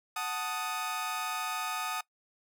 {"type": "chord", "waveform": "sawtooth", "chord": "D# diminished", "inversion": "first", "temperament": "equal", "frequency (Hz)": [740, 880, 1244.5], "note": ["F#5", "A5", "D#6"], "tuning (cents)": [0, 0, 0], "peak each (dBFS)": [-35, -35, -31], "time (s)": [0.16, 2.01], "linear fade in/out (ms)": 5, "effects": ["noise-tail reverb RT60 0.1 s tail -21 dB re dry"]}